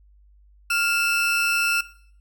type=tone pair together; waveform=40% pulse; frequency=1396.9 / 2637 Hz; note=F6 / E7; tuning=0 / 0 cents; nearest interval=major seventh; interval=1100 cents; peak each=-22 dBFS; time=0.7-1.81 s; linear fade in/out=5 ms; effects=noise-tail reverb RT60 0.6 s tail -18 dB re dry + added 50 Hz sine -51 dBFS peak until 2.2 s